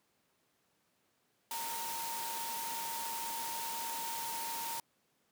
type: tone in noise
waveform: sine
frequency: 920 Hz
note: A#5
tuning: 23 cents flat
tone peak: -40 dBFS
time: 1.51-4.8 s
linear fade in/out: 2 ms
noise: white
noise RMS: -41 dBFS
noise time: 1.51-4.8 s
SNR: -2 dB
effects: pink hiss -75 dBFS RMS until 5.31 s + high-pass 150 Hz 12 dB/octave